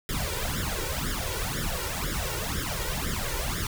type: noise with flanger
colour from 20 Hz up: pink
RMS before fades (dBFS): -30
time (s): 0.09-3.67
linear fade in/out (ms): 2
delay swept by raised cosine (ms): 0.56 to 2.16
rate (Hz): 2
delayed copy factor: +0.95
effects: none